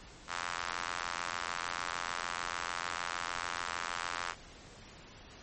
square tone with high-pass filter, 43.33 Hz, F1, 13 cents flat, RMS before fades -38 dBFS, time 0.27-4.35 s, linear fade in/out 50 ms, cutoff 1200 Hz, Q 1.8, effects pink hiss -53 dBFS RMS until 5.42 s + MP3 32 kbps

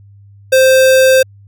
square tone, 523.3 Hz, C5, in tune, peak -6 dBFS, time 0.52-1.23 s, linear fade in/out 10 ms, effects added 100 Hz sine -38 dBFS peak until 1.47 s

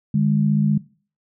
sine tone pair together, 150 / 205.6 Hz, D3 / G#3, +37 / -17 cents, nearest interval perfect fourth, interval 546 cents, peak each -18 dBFS, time 0.14-0.78 s, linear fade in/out 5 ms, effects noise-tail reverb RT60 0.4 s tail -19 dB re dry

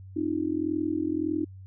sine tone with amplitude modulation, 311.1 Hz, D#4, in tune, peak -21 dBFS, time 0.16-1.45 s, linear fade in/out 10 ms, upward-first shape sine, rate 41.7 Hz, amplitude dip 95%, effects added 95 Hz sine -42 dBFS peak until 1.66 s

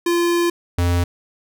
square tone pair in turn, 344.6 / 87.43 Hz, F4 / F2, -23 / +2 cents, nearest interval 2 octaves, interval 2375 cents, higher first, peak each -16 dBFS, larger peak neither, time 0.06-0.5 / 0.78-1.04 s, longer first, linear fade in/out 5 ms, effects none

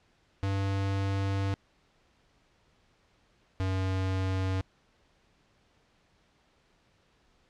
square tone pair in turn, 97.9 / 94.52 Hz, G2 / F#2, -2 / +37 cents, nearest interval minor second, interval 61 cents, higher first, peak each -28 / -28 dBFS, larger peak neither, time 0.43-1.54 / 3.6-4.61 s, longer first, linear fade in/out 0 ms, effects pink hiss -67 dBFS RMS until 7.49 s + low-pass 5000 Hz 12 dB/octave

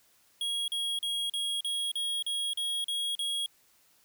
square tone bursts, 3300 Hz, G#7, 12 cents flat, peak -30 dBFS, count 10, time 0.41-3.461 s, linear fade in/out 2 ms, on 270 ms, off 39 ms, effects white hiss -65 dBFS RMS until 4.04 s

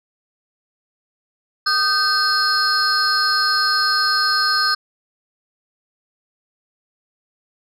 sine tone cluster, 1232 / 1544 / 4320 / 5120 Hz, D#6 / G6 / C#8 / D#8, -17 / -27 / -45 / +49 cents, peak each -19 dBFS, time 1.66-4.75 s, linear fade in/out 10 ms, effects tanh soft clip ceiling -11 dBFS

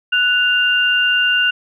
sine tone pair together, 1478.6 / 2795 Hz, F#6 / F7, -2 / +1 cents, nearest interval major seventh, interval 1103 cents, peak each -15 dBFS, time 0.12-1.51 s, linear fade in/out 10 ms, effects none

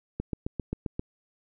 click train, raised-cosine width 3 ms, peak -17 dBFS, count 7, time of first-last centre 0.2-0.995 s, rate 7.55 Hz, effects none

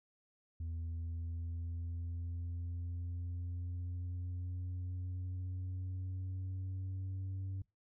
sine linear sweep, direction up, 82.41 to 95.7 Hz, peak -35 dBFS, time 0.6-7.62 s, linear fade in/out 5 ms, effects noise-tail reverb RT60 0.2 s tail -24 dB re dry + tanh soft clip ceiling -37 dBFS

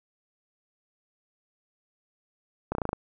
slowing click train, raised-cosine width 1 ms, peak -14 dBFS, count 7, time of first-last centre 2.72-2.931 s, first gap 31 ms, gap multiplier 1.05, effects none

